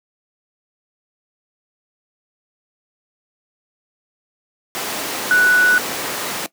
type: tone in noise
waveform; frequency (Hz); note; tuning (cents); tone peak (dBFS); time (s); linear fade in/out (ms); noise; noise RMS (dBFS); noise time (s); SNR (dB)
sine; 1480; F#6; 0; -10; 5.31-5.78; 0; pink; -23; 4.75-6.46; +10
effects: noise-tail reverb RT60 0.1 s tail -18 dB re dry + high-pass 300 Hz 12 dB/octave